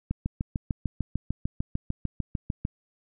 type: click train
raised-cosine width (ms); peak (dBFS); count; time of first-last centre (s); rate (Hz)
5; -15; 18; 0.11-2.651; 6.69
effects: none